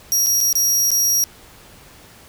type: tone with dropouts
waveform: sawtooth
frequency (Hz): 5680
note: F8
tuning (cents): +28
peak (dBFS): -12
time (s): 0.12-1.24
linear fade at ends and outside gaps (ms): 0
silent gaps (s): 0.262-0.268 / 0.405-0.411 / 0.528-0.554 / 0.905-0.916
effects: pink hiss -45 dBFS RMS until 2.28 s